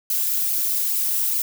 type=noise with flanger; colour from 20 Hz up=violet; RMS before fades=-22 dBFS; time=0.1-1.42 s; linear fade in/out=2 ms; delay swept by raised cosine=0.53 to 3.63 ms; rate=2.4 Hz; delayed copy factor=-0.6; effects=none